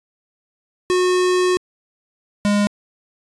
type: tone pair in turn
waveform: square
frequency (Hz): 364.2 / 205.2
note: F#4 / G#3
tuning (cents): -27 / -21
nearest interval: minor seventh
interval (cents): 994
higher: first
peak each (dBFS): -15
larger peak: neither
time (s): 0.9-1.57 / 2.45-2.67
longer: first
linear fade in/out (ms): 0
effects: resampled to 22050 Hz